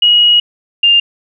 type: tone pair in turn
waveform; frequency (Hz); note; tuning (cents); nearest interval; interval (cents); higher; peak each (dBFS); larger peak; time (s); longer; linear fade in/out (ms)
sine; 2898 / 2803; F#7 / F7; -37 / +6; minor second; 57; first; -5; neither; 0.02-0.4 / 0.83-1; first; 5
effects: none

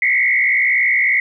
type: tone with frequency modulation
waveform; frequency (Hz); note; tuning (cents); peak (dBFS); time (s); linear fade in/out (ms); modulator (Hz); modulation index
sine; 2093; C7; 0; -12; 0.02-1.2; 2; 61.7; 2.2
effects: none

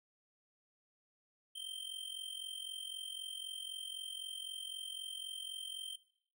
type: tone with amplitude modulation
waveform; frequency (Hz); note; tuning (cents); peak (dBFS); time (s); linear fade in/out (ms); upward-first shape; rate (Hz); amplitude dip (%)
square; 3136; G7; 0; -40; 1.55-5.96; 10; sine; 43.9; 80
effects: noise-tail reverb RT60 0.6 s tail -17 dB re dry

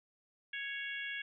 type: harmonic tone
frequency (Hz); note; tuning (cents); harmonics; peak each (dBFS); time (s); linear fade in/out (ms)
554.4; C#5; 0; 3 / 4 / 5 / 6; -41 / -43 / -45 / -47; 0.53-1.22; 5
effects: none

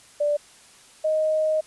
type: tone pair in turn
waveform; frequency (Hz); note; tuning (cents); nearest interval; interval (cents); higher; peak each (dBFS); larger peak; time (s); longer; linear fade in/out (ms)
sine; 587.3 / 623.6; D5 / D#5; 0 / +4; minor second; 104; second; -19; neither; 0.2-0.37 / 1.04-1.61; second; 10
effects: white hiss -51 dBFS RMS until 1.66 s + resampled to 24000 Hz

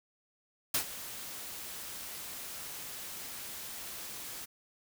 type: noise with ADSR envelope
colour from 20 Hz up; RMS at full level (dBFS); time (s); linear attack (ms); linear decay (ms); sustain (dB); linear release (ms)
white; -28; 0.74-4.46; 6; 90; -15; 19
effects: none

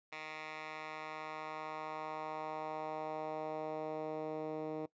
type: tone with band-pass filter sweep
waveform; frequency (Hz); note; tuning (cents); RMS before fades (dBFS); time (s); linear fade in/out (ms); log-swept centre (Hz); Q
10% pulse; 155.56; D#3; 0; -42; 0.12-4.86; 5; 2100 to 400; 1.4
effects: noise-tail reverb RT60 0.1 s tail -20 dB re dry + resampled to 16000 Hz

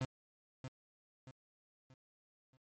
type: tone with echo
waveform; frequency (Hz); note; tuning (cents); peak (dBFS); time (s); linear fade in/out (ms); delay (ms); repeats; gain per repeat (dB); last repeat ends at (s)
35% pulse; 130.1; C3; -9; -33; 0.01-0.05; 2; 630; 4; -8; 2.57
effects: MP3 32 kbps

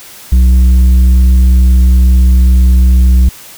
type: tone with tanh clipping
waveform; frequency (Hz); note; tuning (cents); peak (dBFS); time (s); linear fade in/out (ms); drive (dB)
sine; 62.7; B1; +27; -4; 0.32-3.29; 5; 6
effects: white hiss -33 dBFS RMS until 3.57 s

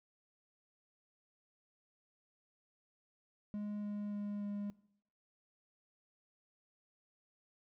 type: tone with pitch steps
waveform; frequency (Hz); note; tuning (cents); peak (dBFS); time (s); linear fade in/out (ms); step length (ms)
triangle; 207.7 / 206.5 / 205.3 / 204.1; G#3 / G#3 / G#3 / G#3; 0 / -10 / -20 / -30; -36; 3.54-4.7; 0; 290
effects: noise-tail reverb RT60 0.7 s tail -21 dB re dry

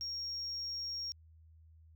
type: tone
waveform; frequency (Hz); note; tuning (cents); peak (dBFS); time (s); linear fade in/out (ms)
sine; 5570; F8; -5; -36; 0.01-1.12; 0
effects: tanh soft clip ceiling -33 dBFS + added 80 Hz sine -57 dBFS peak until 1.95 s

